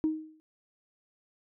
sine tone with exponential decay, 313.1 Hz, D#4, 11 cents sharp, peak -21 dBFS, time 0.04-0.4 s, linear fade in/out 0 ms, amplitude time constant 78 ms, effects tanh soft clip ceiling -19 dBFS

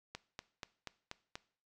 click train, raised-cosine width 0.2 ms, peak -25 dBFS, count 6, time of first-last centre 0.15-1.355 s, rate 4.15 Hz, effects noise-tail reverb RT60 0.5 s tail -19 dB re dry

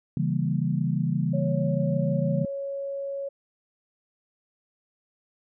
sine chord, C# diminished seventh, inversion none, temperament equal with one note detuned, 138.59 / 164.81 / 196 / 231.6 Hz, C#3 / E3 / G3 / Bb3, 0 / 0 / 0 / -11 cents, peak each -27 / -26 / -30 / -32 dBFS, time 0.17-2.45 s, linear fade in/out 2 ms
sine tone, 554.4 Hz, C#5, in tune, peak -29 dBFS, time 1.33-3.29 s, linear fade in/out 10 ms
effects none

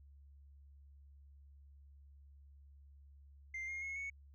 sine tone with pitch steps, 2093 / 2133 / 2174 / 2216 Hz, C7 / C7 / C#7 / C#7, 0 / +33 / -34 / -1 cents, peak -38 dBFS, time 3.54-4.1 s, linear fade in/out 5 ms, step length 140 ms, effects tanh soft clip ceiling -39 dBFS + added 70 Hz sine -57 dBFS peak until 4.34 s

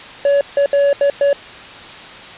triangle tone bursts at uneven times, 565 Hz, C#5, 33 cents sharp, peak -8 dBFS, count 5, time 0.25-0.41 / 0.57-0.66 / 0.73-0.93 / 1.01-1.1 / 1.21-1.33 s, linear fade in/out 2 ms, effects white hiss -34 dBFS RMS until 2.37 s + resampled to 8000 Hz

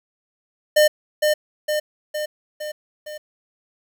square tone with echo, 605 Hz, D#5, 49 cents flat, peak -12 dBFS, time 0.76-0.88 s, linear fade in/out 10 ms, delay 460 ms, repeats 5, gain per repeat -4 dB, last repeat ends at 3.18 s, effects 9-bit

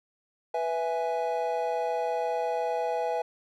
triangle chord, E major, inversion second, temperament equal, 493.9 / 659.3 / 830.6 Hz, B4 / E5 / G#5, 0 / 0 / 0 cents, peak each -29 dBFS, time 0.54-3.22 s, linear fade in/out 5 ms, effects none

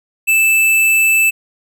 square tone, 2637 Hz, E7, in tune, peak -10 dBFS, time 0.27-1.31 s, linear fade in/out 20 ms, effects none

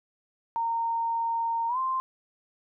sine tone with pitch glide, 921 to 1045.8 Hz, A#5 to C6, -21 to -1 cents, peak -25 dBFS, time 0.56-2 s, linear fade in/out 0 ms, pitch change +220 cents, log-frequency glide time 1.68-1.78 s, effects none

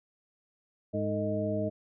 harmonic tone with a mistuned harmonic, 103.83 Hz, G#2, in tune, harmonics 1 / 2 / 3 / 4 / 6, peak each -35 / -34 / -36 / -37 / -32 dBFS, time 0.93-1.7 s, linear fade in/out 20 ms, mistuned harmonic 4, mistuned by +120 cents, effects none

